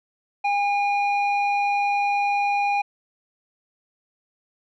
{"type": "tone with low-pass filter", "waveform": "square", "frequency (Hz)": 811, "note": "G#5", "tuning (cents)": -41, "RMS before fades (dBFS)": -22, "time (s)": [0.44, 2.82], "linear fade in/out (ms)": 10, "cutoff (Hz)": 2200, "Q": 1.9, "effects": []}